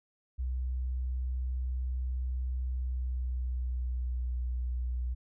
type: tone with pitch glide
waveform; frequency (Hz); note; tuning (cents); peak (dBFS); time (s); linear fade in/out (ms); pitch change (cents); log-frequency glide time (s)
sine; 63.2 to 61.47; B1 to B1; +41 to -7; -30; 0.38-5.15; 20; -48; 2.67-4.36
effects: none